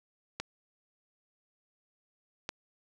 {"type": "clicks", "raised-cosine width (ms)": 0.2, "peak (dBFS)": -17, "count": 2, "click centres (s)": [0.4, 2.491], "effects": []}